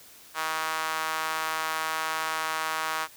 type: tone with high-pass filter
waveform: sawtooth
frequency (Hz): 158.8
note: D#3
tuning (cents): +36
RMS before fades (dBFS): -30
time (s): 0.34-3.08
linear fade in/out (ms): 50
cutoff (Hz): 1100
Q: 2
effects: white hiss -51 dBFS RMS until 3.16 s